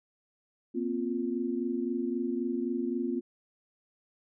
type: chord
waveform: sine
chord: Bb suspended second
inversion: none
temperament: equal with one note detuned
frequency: 237.8 / 261.6 / 349.2 Hz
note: Bb3 / C4 / F4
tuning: +35 / 0 / 0 cents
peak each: -33 dBFS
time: 0.74-3.21 s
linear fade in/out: 20 ms
effects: none